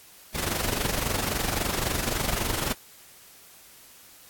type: noise with amplitude modulation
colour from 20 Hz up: pink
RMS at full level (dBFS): -25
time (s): 0.34-2.74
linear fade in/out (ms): 20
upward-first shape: sine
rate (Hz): 23.7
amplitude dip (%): 65
effects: white hiss -51 dBFS RMS until 4.29 s + AAC 64 kbps